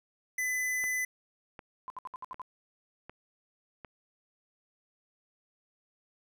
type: tone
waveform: square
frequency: 2009 Hz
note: B6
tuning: 29 cents sharp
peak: -30 dBFS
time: 0.38-1.05 s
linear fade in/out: 5 ms
type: click train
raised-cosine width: 0.5 ms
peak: -29 dBFS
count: 5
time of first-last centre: 0.84-3.848 s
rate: 1.33 Hz
type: tone bursts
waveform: sine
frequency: 1020 Hz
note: C6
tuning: 44 cents flat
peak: -37 dBFS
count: 7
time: 1.88-2.417 s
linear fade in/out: 0 ms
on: 21 ms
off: 65 ms
effects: none